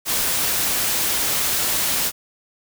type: noise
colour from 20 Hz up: white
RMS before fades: -21 dBFS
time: 0.05-2.12 s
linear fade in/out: 50 ms
effects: none